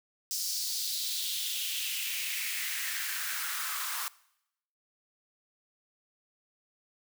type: noise with high-pass filter sweep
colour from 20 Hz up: white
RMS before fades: -34 dBFS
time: 0.31-4.08 s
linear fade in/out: 0 ms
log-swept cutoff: 5400 to 1100 Hz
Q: 3.2
effects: noise-tail reverb RT60 0.8 s tail -21 dB re dry